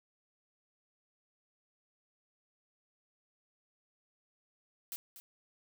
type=noise with echo; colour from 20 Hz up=blue; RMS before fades=-41 dBFS; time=4.92-4.96 s; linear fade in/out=0 ms; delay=240 ms; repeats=1; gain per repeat=-11 dB; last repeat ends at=5.2 s; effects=none